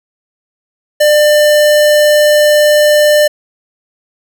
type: tone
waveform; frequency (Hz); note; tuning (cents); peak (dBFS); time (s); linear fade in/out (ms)
square; 597; D5; +28; -6; 1-3.28; 10
effects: none